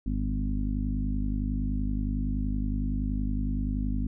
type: harmonic tone with a mistuned harmonic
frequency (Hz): 50.7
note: G#1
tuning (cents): -41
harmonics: 1 / 2 / 3 / 4 / 5 / 6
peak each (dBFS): -28 / -36 / -39 / -35 / -33 / -45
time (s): 0.06-4.07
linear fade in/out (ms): 5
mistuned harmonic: 1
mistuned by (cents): -55
effects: none